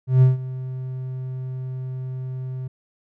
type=tone with ADSR envelope; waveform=triangle; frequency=129.3 Hz; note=C3; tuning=20 cents flat; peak=-7 dBFS; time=0.07-2.68 s; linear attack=150 ms; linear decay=150 ms; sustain=-18 dB; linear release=8 ms; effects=none